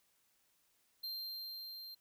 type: tone with level ramp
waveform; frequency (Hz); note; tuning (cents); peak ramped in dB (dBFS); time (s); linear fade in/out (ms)
square; 4169; C8; -7; -40 to -48; 1.03-1.95; 10
effects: white hiss -75 dBFS RMS until 2 s